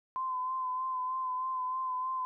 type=tone with vibrato; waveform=sine; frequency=1027 Hz; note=C6; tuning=33 cents flat; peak=-31 dBFS; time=0.16-2.25 s; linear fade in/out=0 ms; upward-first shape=sine; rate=3.2 Hz; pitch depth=28 cents each way; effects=none